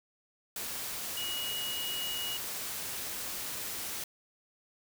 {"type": "tone in noise", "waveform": "sine", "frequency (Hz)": 2900, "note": "F#7", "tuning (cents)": -35, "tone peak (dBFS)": -35, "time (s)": [1.17, 2.37], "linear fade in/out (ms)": 2, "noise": "white", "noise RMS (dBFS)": -38, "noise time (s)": [0.56, 4.04], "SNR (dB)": 0, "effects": []}